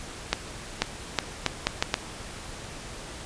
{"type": "accelerating click train", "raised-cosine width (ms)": 0.2, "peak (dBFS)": -4, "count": 7, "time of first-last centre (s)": [0.33, 1.941], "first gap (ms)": 490, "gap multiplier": 0.75, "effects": ["pink hiss -40 dBFS RMS until 3.25 s", "resampled to 22050 Hz"]}